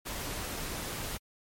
pink noise, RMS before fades -37 dBFS, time 0.05-1.18 s, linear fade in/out 20 ms, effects MP3 64 kbps

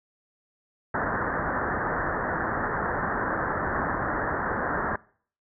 white low-pass noise, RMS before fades -28 dBFS, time 0.94-4.96 s, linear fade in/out 5 ms, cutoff 1800 Hz, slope 96 dB/octave, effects noise-tail reverb RT60 0.5 s tail -22 dB re dry

